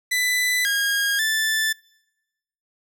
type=tone with pitch steps; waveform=sawtooth; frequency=1995 / 1629 / 1759 Hz; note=B6 / G#6 / A6; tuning=+17 / -34 / -1 cents; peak=-16 dBFS; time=0.11-1.73 s; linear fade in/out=10 ms; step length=540 ms; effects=noise-tail reverb RT60 1.0 s tail -26 dB re dry